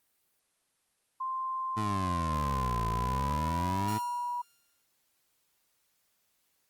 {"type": "tone with pitch glide", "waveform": "sine", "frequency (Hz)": [1046.5, 970.8], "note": ["C6", "B5"], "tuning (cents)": [0, -30], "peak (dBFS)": -31, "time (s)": [1.2, 4.42], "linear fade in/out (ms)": 10, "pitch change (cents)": -130, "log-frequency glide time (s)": [2.26, 3.85]}
{"type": "exponential two-way sweep", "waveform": "20% pulse", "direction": "down then up", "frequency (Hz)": [110.4, 55, 110.4], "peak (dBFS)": -26, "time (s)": [1.76, 3.99], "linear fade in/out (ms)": 20, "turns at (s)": 2.87}
{"type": "tone with exponential decay", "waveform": "5% pulse", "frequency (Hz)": 1400, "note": "F6", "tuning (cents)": 4, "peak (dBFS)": -29, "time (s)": [3.88, 4.85], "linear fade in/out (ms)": 2, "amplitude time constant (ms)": 210}
{"effects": ["white hiss -74 dBFS RMS until 6.69 s", "Opus 32 kbps"]}